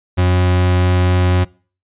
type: tone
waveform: 40% pulse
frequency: 90.4 Hz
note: F#2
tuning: 40 cents flat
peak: -10 dBFS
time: 0.17-1.45 s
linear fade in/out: 20 ms
effects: noise-tail reverb RT60 0.4 s tail -23 dB re dry + resampled to 8000 Hz